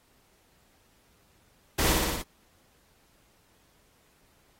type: noise with echo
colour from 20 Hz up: pink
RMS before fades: -26 dBFS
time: 1.78-1.93 s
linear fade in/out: 10 ms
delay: 59 ms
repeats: 5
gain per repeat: -2 dB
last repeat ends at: 2.225 s
effects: pink hiss -65 dBFS RMS until 4.59 s + AAC 48 kbps